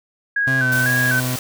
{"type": "tone with vibrato", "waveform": "sine", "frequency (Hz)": 1585, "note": "G6", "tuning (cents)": 19, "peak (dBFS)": -16, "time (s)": [0.36, 1.2], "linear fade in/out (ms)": 5, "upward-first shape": "square", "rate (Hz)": 2, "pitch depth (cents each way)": 67}
{"type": "tone with pitch glide", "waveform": "30% pulse", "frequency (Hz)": [131.9, 126.6], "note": ["C3", "B2"], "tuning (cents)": [14, 43], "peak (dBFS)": -18, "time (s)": [0.47, 1.36], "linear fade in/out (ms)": 5, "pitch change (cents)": -71, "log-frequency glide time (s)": [0.58, 0.68]}
{"type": "noise", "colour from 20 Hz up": "white", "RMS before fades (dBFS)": -28, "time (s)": [0.72, 1.39], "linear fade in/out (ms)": 2}
{"effects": []}